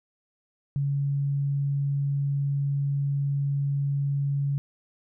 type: tone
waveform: sine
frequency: 140.6 Hz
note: C#3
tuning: 25 cents sharp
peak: -23 dBFS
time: 0.76-4.58 s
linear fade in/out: 0 ms
effects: none